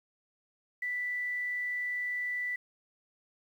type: tone with quantisation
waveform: sine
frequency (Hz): 1975.5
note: B6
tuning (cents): 0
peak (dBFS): -31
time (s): 0.82-2.56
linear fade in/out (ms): 5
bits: 10
effects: none